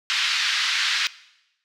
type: band-pass noise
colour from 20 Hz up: white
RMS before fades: -23 dBFS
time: 0.1-1.07 s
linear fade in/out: 0 ms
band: 1400 to 4500 Hz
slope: 24 dB/octave
effects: noise-tail reverb RT60 0.9 s tail -19 dB re dry